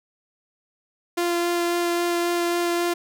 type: tone with vibrato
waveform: sawtooth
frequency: 345.9 Hz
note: F4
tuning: 17 cents flat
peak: -17 dBFS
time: 1.17-2.94 s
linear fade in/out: 10 ms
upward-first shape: sine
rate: 3.7 Hz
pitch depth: 9 cents each way
effects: none